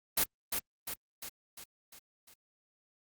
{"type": "noise with echo", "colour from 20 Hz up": "white", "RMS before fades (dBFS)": -28, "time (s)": [0.17, 0.24], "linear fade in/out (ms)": 5, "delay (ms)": 350, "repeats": 6, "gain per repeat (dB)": -5, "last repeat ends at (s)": 2.34, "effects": ["Opus 32 kbps"]}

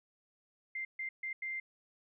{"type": "tone bursts at uneven times", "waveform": "sine", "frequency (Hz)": 2093, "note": "C7", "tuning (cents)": 0, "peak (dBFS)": -36, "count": 4, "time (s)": [[0.75, 0.85], [0.99, 1.09], [1.23, 1.33], [1.42, 1.6]], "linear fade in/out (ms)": 5, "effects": []}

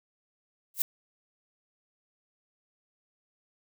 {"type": "noise with exponential growth", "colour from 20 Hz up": "violet", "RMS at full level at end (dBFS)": -20, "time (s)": [0.74, 0.82], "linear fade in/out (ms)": 2, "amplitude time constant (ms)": 16, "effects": []}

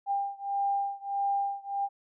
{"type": "beating tone pair", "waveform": "sine", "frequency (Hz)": [797, 798.6], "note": ["G5", "G5"], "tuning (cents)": [28, 32], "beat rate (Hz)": 1.6, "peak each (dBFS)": [-30, -31], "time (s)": [0.06, 1.89], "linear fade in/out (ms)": 50, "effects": []}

